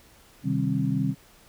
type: tone cluster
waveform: sine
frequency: 130.6 / 154.7 / 195.3 / 266.4 Hz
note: C3 / D#3 / G3 / C4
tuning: -3 / -10 / -6 / +31 cents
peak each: -28 dBFS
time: 0.43-1.15 s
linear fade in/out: 50 ms
effects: pink hiss -55 dBFS RMS until 1.48 s